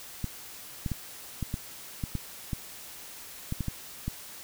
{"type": "clicks", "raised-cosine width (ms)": 5, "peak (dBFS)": -18, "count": 12, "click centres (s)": [0.243, 0.862, 0.917, 1.427, 1.541, 2.038, 2.153, 2.532, 3.524, 3.607, 3.683, 4.08], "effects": ["white hiss -45 dBFS RMS until 4.43 s"]}